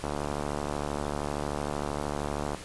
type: click train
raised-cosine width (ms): 1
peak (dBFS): -17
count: 184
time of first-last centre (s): 0.04-2.547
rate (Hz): 73
effects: pink hiss -43 dBFS RMS until 2.64 s + resampled to 24000 Hz